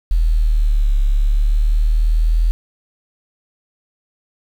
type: linear two-way sweep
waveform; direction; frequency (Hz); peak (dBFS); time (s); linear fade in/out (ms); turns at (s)
sine; down then up; 41.2 to 34.95 to 41.2; -11; 0.11-2.51; 0; 1
effects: 7-bit